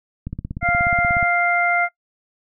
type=click train; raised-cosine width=5 ms; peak=-15 dBFS; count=17; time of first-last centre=0.27-1.228 s; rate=16.7 Hz
type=harmonic tone; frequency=698.5 Hz; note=F5; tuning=in tune; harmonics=1 / 2 / 3; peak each=-20 / -21 / -20 dBFS; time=0.61-1.89 s; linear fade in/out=50 ms
effects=noise-tail reverb RT60 0.1 s tail -20 dB re dry